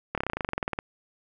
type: slowing click train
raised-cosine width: 0.5 ms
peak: -13 dBFS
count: 17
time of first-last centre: 0.15-0.789 s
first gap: 27 ms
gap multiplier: 1.05
effects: none